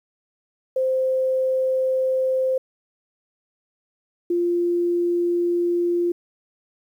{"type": "tone pair in turn", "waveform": "sine", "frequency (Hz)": [521, 347.7], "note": ["C5", "F4"], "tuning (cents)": [-7, -8], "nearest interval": "perfect fifth", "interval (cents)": 701, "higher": "first", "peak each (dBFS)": -18, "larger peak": "neither", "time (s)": [[0.76, 2.58], [4.3, 6.12]], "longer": "neither", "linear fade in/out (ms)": 5, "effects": ["9-bit"]}